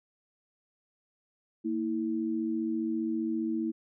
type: tone pair together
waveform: sine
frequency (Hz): 229.3 / 324.3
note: A#3 / E4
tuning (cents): -28 / -28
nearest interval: tritone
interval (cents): 600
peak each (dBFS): -32 / -30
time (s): 1.64-3.72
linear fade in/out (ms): 20
effects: none